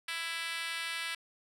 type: tone with high-pass filter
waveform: 5% pulse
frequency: 331.7 Hz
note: E4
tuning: 11 cents sharp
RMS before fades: -37 dBFS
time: 0.08-1.15 s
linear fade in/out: 5 ms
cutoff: 1700 Hz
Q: 1.2
effects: low-pass 12000 Hz 12 dB/octave